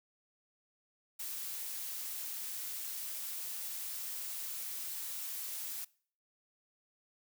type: noise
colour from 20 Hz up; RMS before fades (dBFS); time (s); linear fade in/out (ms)
blue; -41; 1.19-5.85; 10
effects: noise-tail reverb RT60 0.5 s tail -23 dB re dry